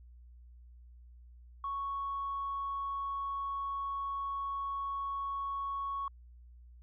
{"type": "tone", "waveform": "sine", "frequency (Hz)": 1108.7, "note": "C#6", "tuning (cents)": 0, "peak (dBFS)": -33, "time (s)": [1.64, 6.08], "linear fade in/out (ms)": 2, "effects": ["tanh soft clip ceiling -29 dBFS", "added 60 Hz sine -52 dBFS peak until 6.82 s"]}